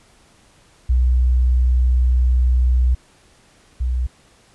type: tone pair in turn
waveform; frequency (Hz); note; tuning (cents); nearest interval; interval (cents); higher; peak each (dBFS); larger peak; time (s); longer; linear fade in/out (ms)
sine; 62.2 / 62.2; B1 / B1; +13 / +13; unison; 0; neither; -12 / -17; first; 0.89-2.95 / 3.8-4.07; first; 10
effects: pink hiss -53 dBFS RMS until 4.54 s + resampled to 24000 Hz